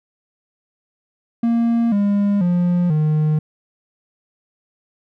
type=tone with pitch steps; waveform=triangle; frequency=232.7 / 202.6 / 176.35 / 153.52 Hz; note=A#3 / G#3 / F3 / D#3; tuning=-3 / -43 / +17 / -23 cents; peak=-12 dBFS; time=1.43-3.39 s; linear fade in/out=5 ms; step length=490 ms; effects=none